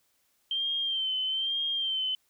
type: tone with vibrato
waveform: sine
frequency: 3136 Hz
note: G7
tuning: in tune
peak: -27 dBFS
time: 0.51-2.15 s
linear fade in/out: 2 ms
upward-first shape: sine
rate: 1.1 Hz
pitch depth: 52 cents each way
effects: white hiss -71 dBFS RMS until 2.29 s